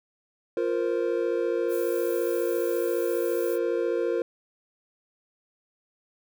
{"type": "chord", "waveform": "triangle", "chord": "F suspended fourth", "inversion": "none", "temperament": "equal with one note detuned", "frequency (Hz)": [349.2, 466.2, 520.8], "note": ["F4", "Bb4", "C5"], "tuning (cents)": [0, 0, -8], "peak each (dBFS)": [-26, -25, -28], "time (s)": [0.57, 4.22], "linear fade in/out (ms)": 2}
{"type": "noise", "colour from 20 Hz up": "violet", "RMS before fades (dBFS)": -41, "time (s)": [1.68, 3.59], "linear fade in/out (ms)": 50}
{"effects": []}